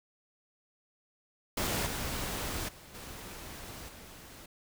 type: noise with level steps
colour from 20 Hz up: pink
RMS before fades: -32 / -36 / -52 / -45 / -50 dBFS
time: 1.57-4.46 s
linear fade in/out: 5 ms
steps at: 1.86 / 2.68 / 2.94 / 3.88 s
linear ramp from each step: 10 ms
effects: none